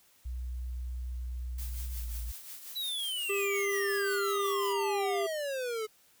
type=tone with pitch glide; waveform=sine; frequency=61.74 to 57.61 Hz; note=B1 to A#1; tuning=0 to -20 cents; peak=-34 dBFS; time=0.25-2.32 s; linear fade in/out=10 ms; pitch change=-120 cents; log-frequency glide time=1.92-2.01 s
type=noise with tremolo; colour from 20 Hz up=blue; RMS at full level=-43 dBFS; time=1.58-4.73 s; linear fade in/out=5 ms; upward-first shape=triangle; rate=5.6 Hz; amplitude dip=60%
type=exponential sweep; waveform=square; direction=down; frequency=4000 to 424.1 Hz; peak=-33 dBFS; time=2.75-5.87 s; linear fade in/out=20 ms
type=harmonic tone; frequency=398.5 Hz; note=G4; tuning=28 cents sharp; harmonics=1 / 3 / 5 / 7 / 8; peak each=-30 / -40 / -44 / -47 / -48 dBFS; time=3.29-5.27 s; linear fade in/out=10 ms
effects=white hiss -64 dBFS RMS until 6.2 s